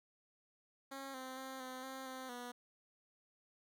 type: tone with pitch steps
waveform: 10% pulse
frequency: 271.7 / 259.7 / 263.9 / 257.2 / 264.4 / 260 / 244.2 Hz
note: C#4 / C4 / C4 / C4 / C4 / C4 / B3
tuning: -35 / -13 / +15 / -30 / +18 / -11 / -19 cents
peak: -37 dBFS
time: 0.91-2.52 s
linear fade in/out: 10 ms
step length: 230 ms
effects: none